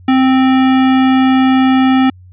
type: tone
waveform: square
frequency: 261.6 Hz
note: C4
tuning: in tune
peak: -8 dBFS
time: 0.08-2.1 s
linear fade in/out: 5 ms
effects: added 91 Hz sine -36 dBFS peak until 2.32 s + resampled to 8000 Hz